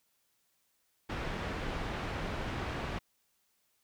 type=low-pass noise; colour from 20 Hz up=pink; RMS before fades=-37 dBFS; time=1.09-2.99 s; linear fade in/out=10 ms; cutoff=2600 Hz; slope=12 dB/octave; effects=white hiss -75 dBFS RMS until 3.83 s